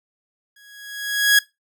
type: tone with exponential growth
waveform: sawtooth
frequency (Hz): 1661.2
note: G#6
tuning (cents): 0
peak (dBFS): -6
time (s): 0.56-1.39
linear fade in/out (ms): 5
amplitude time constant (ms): 180
effects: noise-tail reverb RT60 0.2 s tail -20 dB re dry